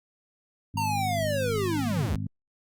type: harmonic tone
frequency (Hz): 51.2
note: G#1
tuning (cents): -24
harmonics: 2 / 3 / 4 / 5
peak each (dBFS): -31 / -35 / -37 / -39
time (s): 0.74-2.27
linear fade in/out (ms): 5
type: linear sweep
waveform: square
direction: down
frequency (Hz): 932.3 to 50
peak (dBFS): -27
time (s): 0.77-2.16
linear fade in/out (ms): 5
effects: Opus 48 kbps